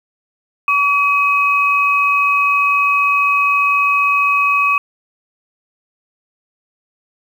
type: tone pair together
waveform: sine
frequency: 1137 / 2538 Hz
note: C#6 / D#7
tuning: +44 / +34 cents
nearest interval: octave + major second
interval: 1390 cents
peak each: -14 dBFS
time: 0.68-4.78 s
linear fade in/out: 2 ms
effects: 7-bit